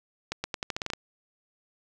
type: accelerating click train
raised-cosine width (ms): 0.2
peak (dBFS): -13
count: 10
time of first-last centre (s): 0.32-0.935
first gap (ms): 120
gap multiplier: 0.85
effects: none